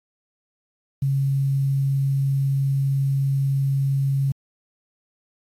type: tone with quantisation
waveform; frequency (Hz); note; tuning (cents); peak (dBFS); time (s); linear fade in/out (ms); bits
sine; 137.2; C#3; -17; -18; 1.02-4.32; 5; 8
effects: AAC 48 kbps